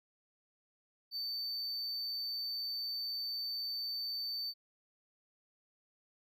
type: tone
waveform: triangle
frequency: 4558 Hz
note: C#8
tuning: 47 cents sharp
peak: -35 dBFS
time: 1.11-4.54 s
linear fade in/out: 50 ms
effects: none